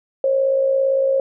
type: tone with amplitude modulation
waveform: sine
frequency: 540 Hz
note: C#5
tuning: 45 cents flat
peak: -12 dBFS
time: 0.24-1.2 s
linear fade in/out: 2 ms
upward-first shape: sine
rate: 57.7 Hz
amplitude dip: 50%
effects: none